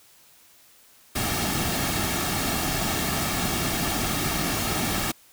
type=noise with comb filter; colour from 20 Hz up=pink; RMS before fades=-26 dBFS; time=1.15-5.12 s; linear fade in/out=10 ms; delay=2 ms; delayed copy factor=-0.55; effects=white hiss -55 dBFS RMS until 5.32 s